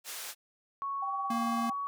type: band-pass noise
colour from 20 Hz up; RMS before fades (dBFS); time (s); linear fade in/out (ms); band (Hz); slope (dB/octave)
white; -41; 0.04-0.35; 50; 580 to 13000; 12
type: tone with pitch glide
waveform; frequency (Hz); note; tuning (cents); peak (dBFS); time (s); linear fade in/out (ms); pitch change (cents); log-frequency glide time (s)
sine; 1108.7 to 1124.8; C#6 to C#6; 0 to +25; -32; 0.82-1.87; 0; +25; 1-1.12
type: tone with tremolo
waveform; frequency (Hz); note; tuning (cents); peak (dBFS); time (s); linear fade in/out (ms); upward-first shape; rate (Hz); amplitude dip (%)
sine; 786; G5; +4; -34; 1.02-1.73; 5; sine; 18; 60
type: tone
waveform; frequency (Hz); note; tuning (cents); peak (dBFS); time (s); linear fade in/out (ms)
square; 233.1; A#3; 0; -32; 1.3-1.7; 5
effects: none